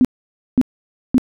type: tone bursts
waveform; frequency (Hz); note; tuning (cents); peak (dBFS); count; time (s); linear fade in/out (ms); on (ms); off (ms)
sine; 253.9; B3; +48; -8; 3; 0.01-1.181; 0; 37; 530
effects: none